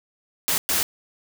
white noise bursts at uneven times, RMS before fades -22 dBFS, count 2, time 0.48-0.58 / 0.69-0.83 s, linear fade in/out 0 ms, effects none

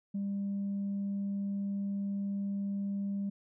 sine tone, 199.2 Hz, G3, 28 cents sharp, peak -30 dBFS, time 0.14-3.3 s, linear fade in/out 10 ms, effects tanh soft clip ceiling -29 dBFS

